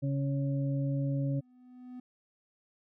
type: harmonic tone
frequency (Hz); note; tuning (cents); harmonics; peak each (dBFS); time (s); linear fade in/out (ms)
138.59; C#3; 0; 1 / 2 / 4; -29 / -35 / -41; 0.02-1.41; 20
type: tone with exponential growth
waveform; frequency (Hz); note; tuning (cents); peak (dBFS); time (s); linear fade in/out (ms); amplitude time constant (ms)
triangle; 250; B3; +21; -38; 0.94-2; 5; 230
effects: none